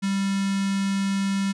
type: tone with notch filter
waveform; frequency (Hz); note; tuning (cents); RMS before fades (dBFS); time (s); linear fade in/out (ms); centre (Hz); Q
square; 196; G3; 0; -24; 0.02-1.53; 20; 620; 0.71
effects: resampled to 22050 Hz